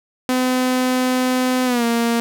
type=tone with pitch glide; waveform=sawtooth; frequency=254.4 to 233.3 Hz; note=C4 to A#3; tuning=-48 to +2 cents; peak=-12 dBFS; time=0.29-2.2 s; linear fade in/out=0 ms; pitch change=-150 cents; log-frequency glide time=1.65-1.84 s; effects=none